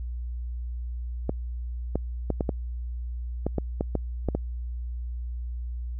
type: clicks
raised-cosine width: 2 ms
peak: -12 dBFS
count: 11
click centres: 1.294 / 1.956 / 2.303 / 2.408 / 2.492 / 3.466 / 3.583 / 3.809 / 3.953 / 4.287 / 4.35 s
effects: added 60 Hz sine -30 dBFS peak until 5.99 s